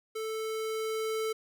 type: tone with level ramp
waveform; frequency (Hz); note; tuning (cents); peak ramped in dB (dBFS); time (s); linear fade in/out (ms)
square; 440; A4; 0; -34 to -30; 0.15-1.33; 10
effects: none